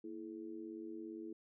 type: tone with amplitude modulation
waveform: sine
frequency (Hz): 329.6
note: E4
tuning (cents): 0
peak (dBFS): -40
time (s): 0.04-1.33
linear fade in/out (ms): 5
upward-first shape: sine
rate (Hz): 97.5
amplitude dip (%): 95
effects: none